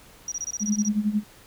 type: tone bursts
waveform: sine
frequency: 5770 Hz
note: F#8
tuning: 44 cents flat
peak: -27 dBFS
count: 10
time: 0.28-0.885 s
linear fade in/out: 2 ms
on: 38 ms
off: 25 ms
type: tone with tremolo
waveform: sine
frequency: 210.1 Hz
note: G#3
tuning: 20 cents sharp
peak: -18 dBFS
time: 0.6-1.24 s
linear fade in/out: 50 ms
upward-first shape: sine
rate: 11 Hz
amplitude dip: 80%
effects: pink hiss -51 dBFS RMS until 1.46 s